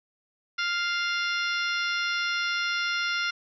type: harmonic tone with a mistuned harmonic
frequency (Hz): 698.5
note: F5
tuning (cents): 0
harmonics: 2 / 3 / 4 / 5 / 6 / 7 / 8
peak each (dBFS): -28 / -32 / -34 / -36 / -38 / -39 / -40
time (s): 0.58-3.31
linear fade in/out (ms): 10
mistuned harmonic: 7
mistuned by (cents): +71
effects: none